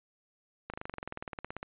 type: slowing click train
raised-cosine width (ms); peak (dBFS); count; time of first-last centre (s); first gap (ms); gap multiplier
0.5; -23; 20; 0.7-1.629; 37; 1.03
effects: resampled to 8000 Hz